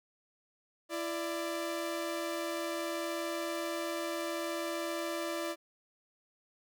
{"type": "tone pair together", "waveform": "sawtooth", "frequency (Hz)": [335.2, 589.8], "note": ["E4", "D5"], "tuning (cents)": [29, 7], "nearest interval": "minor seventh", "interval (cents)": 978, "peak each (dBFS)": [-33, -33], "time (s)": [0.89, 5.56], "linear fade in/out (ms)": 50, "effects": []}